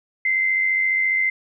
sine tone with amplitude modulation, 2074 Hz, C7, 16 cents flat, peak -15 dBFS, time 0.25-1.3 s, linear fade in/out 5 ms, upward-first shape sine, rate 94.6 Hz, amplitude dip 45%, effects none

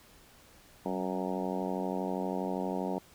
harmonic tone with a mistuned harmonic, 92.5 Hz, F#2, in tune, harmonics 2 / 3 / 4 / 5 / 6 / 7 / 8 / 9 / 10, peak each -36 / -38 / -39 / -40 / -41 / -41 / -42 / -43 / -43 dBFS, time 0.85-2.99 s, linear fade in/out 10 ms, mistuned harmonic 2, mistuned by +43 cents, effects pink hiss -58 dBFS RMS until 3.14 s

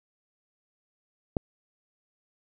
click, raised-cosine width 2 ms, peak -12 dBFS, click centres 1.368 s, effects none

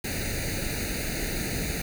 pink noise with comb filter, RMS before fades -30 dBFS, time 0.04-1.82 s, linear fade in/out 5 ms, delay 0.46 ms, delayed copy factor +0.95, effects none

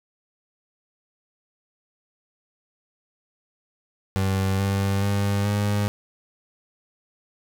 30% pulse tone with pitch steps, 96.2 / 98.33 / 100.52 / 102.75 Hz, G2 / G2 / G2 / G#2, -32 / +6 / +44 / -18 cents, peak -18 dBFS, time 4.16-5.88 s, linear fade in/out 0 ms, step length 430 ms, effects none

